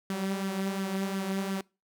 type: tone with flanger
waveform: sawtooth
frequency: 193.5 Hz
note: G3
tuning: 22 cents flat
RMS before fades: -32 dBFS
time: 0.1-1.61 s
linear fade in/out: 2 ms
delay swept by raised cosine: 0.59 to 5.79 ms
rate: 2.8 Hz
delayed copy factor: +0.5
effects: noise-tail reverb RT60 0.3 s tail -25 dB re dry